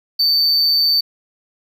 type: tone with amplitude modulation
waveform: triangle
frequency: 4560 Hz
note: C#8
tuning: 48 cents sharp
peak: -9 dBFS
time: 0.19-1.01 s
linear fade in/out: 10 ms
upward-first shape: sine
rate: 155 Hz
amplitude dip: 45%
effects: none